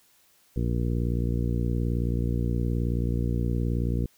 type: harmonic tone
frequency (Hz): 58.9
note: A#1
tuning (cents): +19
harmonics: 1 / 2 / 3 / 4 / 5 / 6 / 7 / 8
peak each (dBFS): -27 / -28 / -32 / -34 / -37 / -38 / -44 / -40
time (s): 0.56-4.06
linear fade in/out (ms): 5
effects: white hiss -62 dBFS RMS until 4.17 s